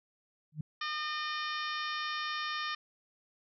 sine tone with exponential growth, 152.8 Hz, D#3, 31 cents flat, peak -30 dBFS, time 0.52-0.61 s, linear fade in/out 5 ms, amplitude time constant 19 ms
harmonic tone, 608 Hz, D#5, 40 cents flat, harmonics 2 / 3 / 4 / 5 / 6 / 7 / 8 / 9, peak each -37 / -39 / -44 / -44 / -43 / -48 / -48 / -47 dBFS, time 0.81-2.75 s, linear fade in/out 5 ms
effects none

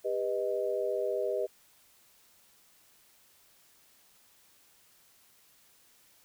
sine chord, G augmented, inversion none, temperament equal with one note detuned, 399.3 / 493.9 / 622.3 Hz, G4 / B4 / D#5, +32 / 0 / 0 cents, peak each -33 dBFS, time 0.04-1.47 s, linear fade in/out 20 ms, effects white hiss -63 dBFS RMS until 6.24 s

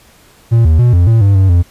triangle tone with pitch steps, 115.8 / 79.2 / 121.5 / 87.5 / 113.7 / 99.3 / 95.6 / 87 Hz, A#2 / D#2 / B2 / F2 / A#2 / G2 / G2 / F2, -11 / +31 / -28 / +4 / -43 / +23 / -43 / -6 cents, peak -3 dBFS, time 0.51-1.63 s, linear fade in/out 20 ms, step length 140 ms, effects pink hiss -45 dBFS RMS until 1.7 s + resampled to 32000 Hz

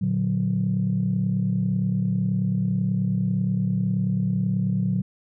sine chord, Bb augmented, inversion none, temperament equal, 116.54 / 146.83 / 185 Hz, Bb2 / D3 / F#3, 0 / 0 / 0 cents, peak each -25 / -27 / -22 dBFS, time 0.01-5.02 s, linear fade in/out 10 ms, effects tanh soft clip ceiling -13 dBFS

